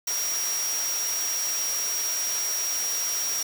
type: tone in noise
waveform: sine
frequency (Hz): 5670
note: F8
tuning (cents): +25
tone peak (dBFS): -26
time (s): 0.07-3.43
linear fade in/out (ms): 5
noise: white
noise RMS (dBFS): -32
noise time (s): 0.07-3.43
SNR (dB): +3
effects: high-pass 400 Hz 12 dB/octave